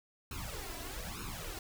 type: noise with flanger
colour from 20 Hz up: pink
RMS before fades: -42 dBFS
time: 0.31-1.59 s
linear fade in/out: 2 ms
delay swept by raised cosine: 0.74 to 3.04 ms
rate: 1.1 Hz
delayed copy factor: +0.85
effects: none